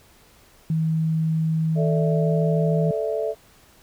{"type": "tone with pitch glide", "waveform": "sine", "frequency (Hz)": [160, 161.3], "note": ["D#3", "E3"], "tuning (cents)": [49, -37], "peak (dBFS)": -19, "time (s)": [0.7, 2.91], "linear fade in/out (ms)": 2, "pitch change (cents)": 14, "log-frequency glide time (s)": [2.19, 2.31]}
{"type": "chord", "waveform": "sine", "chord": "A suspended fourth", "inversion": "none", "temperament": "just", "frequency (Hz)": [440, 586.7, 660], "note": ["A4", "D5", "E5"], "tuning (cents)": [0, -2, 2], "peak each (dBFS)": [-25, -28, -27], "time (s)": [1.75, 3.35], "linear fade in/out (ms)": 50}
{"effects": ["pink hiss -54 dBFS RMS until 3.82 s"]}